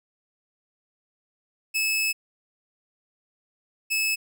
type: tone pair in turn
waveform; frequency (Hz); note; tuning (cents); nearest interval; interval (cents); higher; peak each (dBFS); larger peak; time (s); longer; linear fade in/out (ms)
sawtooth; 2600 / 2600; E7 / E7; -24 / -24; unison; 0; neither; -19 / -19; neither; 1.74-2.13 / 3.9-4.16; first; 20
effects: none